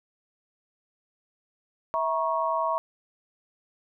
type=tone cluster; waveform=sine; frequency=653 / 951 / 1101 Hz; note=E5 / A#5 / C#6; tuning=-17 / +34 / -12 cents; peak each=-28 dBFS; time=1.94-2.78 s; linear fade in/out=0 ms; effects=none